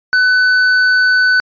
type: tone with hard clipping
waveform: sine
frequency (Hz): 1500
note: F#6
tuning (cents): +23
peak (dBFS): -10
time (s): 0.13-1.4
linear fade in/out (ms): 0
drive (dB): 7
effects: resampled to 11025 Hz